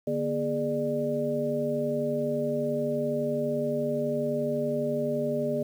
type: tone cluster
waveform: sine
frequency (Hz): 148.4 / 240.2 / 414.2 / 595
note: D3 / B3 / G#4 / D5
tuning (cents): +18 / -48 / -5 / +22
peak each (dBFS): -35 / -31 / -31 / -29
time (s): 0.07-5.63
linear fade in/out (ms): 5
effects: 9-bit